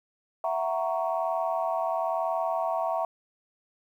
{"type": "tone cluster", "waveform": "sine", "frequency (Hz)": [663, 744, 933, 1111], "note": ["E5", "F#5", "A#5", "C#6"], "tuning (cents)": [10, 9, 1, 4], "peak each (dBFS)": [-28, -31, -32, -34], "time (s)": [0.44, 3.05], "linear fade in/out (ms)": 2, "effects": ["tanh soft clip ceiling -15 dBFS", "10-bit"]}